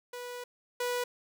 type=tone pair in turn; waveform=sawtooth; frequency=490.2 / 490.2 Hz; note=B4 / B4; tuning=-13 / -13 cents; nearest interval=unison; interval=0 cents; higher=neither; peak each=-35 / -26 dBFS; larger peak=second; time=0.13-0.44 / 0.8-1.04 s; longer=first; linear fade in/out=5 ms; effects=none